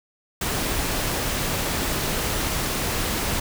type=noise; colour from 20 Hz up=pink; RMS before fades=-25 dBFS; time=0.41-3.4 s; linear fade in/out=5 ms; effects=none